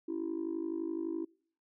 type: tone with amplitude modulation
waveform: sine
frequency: 329.6 Hz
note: E4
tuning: in tune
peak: -28 dBFS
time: 0.08-1.25 s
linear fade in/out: 10 ms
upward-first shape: sine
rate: 51.8 Hz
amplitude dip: 95%
effects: noise-tail reverb RT60 0.5 s tail -25 dB re dry + tanh soft clip ceiling -28 dBFS